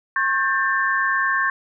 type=tone cluster; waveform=sine; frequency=1085 / 1586 / 1786 Hz; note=C#6 / G6 / A6; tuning=-37 / +20 / +25 cents; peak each=-22 dBFS; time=0.16-1.5 s; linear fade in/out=2 ms; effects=none